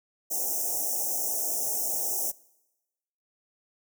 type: band-stop noise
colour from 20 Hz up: white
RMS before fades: -29 dBFS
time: 0.3-2.32 s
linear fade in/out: 20 ms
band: 840 to 5500 Hz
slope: 96 dB/octave
effects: noise-tail reverb RT60 1.0 s tail -23 dB re dry + high-pass 400 Hz 12 dB/octave